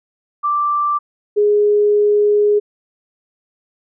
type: tone pair in turn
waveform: sine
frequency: 1174.7 / 415.3 Hz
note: D6 / G#4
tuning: 0 / 0 cents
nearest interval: octave + tritone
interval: 1800 cents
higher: first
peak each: -14 / -10 dBFS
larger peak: second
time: 0.43-0.99 / 1.36-2.6 s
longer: second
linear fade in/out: 20 ms
effects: none